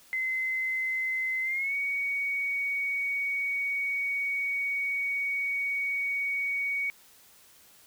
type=tone with pitch glide; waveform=sine; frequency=2055 to 2241 Hz; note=C7 to C#7; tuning=-32 to +18 cents; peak=-27 dBFS; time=0.13-6.9 s; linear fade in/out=0 ms; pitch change=+150 cents; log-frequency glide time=1.42-1.75 s; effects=white hiss -57 dBFS RMS until 7.86 s